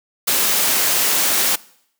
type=noise; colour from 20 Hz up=white; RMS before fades=-17 dBFS; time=0.27-1.56 s; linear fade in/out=10 ms; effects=noise-tail reverb RT60 0.7 s tail -22 dB re dry + high-pass 200 Hz 12 dB/octave